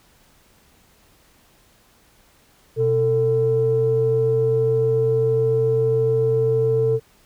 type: tone pair together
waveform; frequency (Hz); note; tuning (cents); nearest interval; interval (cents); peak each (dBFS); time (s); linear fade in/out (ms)
sine; 124.3 / 446.4; B2 / A4; +12 / +25; octave + minor seventh; 2213; -21 / -16; 2.76-7; 50
effects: tanh soft clip ceiling -9 dBFS + pink hiss -56 dBFS RMS until 7.25 s